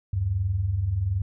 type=tone pair together; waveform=sine; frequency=76.2 / 97.37 Hz; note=D#2 / G2; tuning=-36 / -11 cents; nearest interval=major third; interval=425 cents; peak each=-30 / -23 dBFS; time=0.13-1.22 s; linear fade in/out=5 ms; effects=none